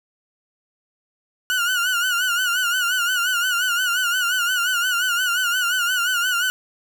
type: tone with vibrato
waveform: 30% pulse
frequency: 1451 Hz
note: F#6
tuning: 34 cents flat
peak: -16 dBFS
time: 1.5-6.5 s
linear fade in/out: 0 ms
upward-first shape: sine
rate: 5.7 Hz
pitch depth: 83 cents each way
effects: none